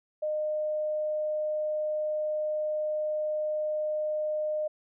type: tone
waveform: sine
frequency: 611 Hz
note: D#5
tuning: 32 cents flat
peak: -27 dBFS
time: 0.22-4.68 s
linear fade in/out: 10 ms
effects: none